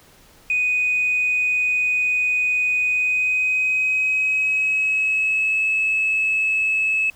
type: tone with pitch glide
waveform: sine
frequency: 2489 to 2592 Hz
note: D#7 to E7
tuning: 0 to -30 cents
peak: -16 dBFS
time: 0.5-7.1 s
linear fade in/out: 2 ms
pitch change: +70 cents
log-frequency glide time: 2.85-5.61 s
effects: tanh soft clip ceiling -13 dBFS + pink hiss -51 dBFS RMS until 7.15 s